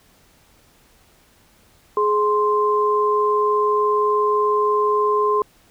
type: tone pair together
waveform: sine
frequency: 420.2 / 1046.1 Hz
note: G#4 / C6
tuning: +20 / -1 cents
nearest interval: octave + major third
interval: 1579 cents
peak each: -18 dBFS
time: 1.97-5.42 s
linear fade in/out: 2 ms
effects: pink hiss -55 dBFS RMS until 5.7 s